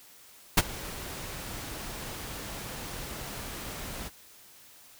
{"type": "noise with ADSR envelope", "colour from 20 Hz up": "pink", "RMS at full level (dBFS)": -17, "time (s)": [0.57, 4.1], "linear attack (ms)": 10, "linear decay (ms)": 34, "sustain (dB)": -22, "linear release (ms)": 30, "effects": ["white hiss -54 dBFS RMS until 4.99 s"]}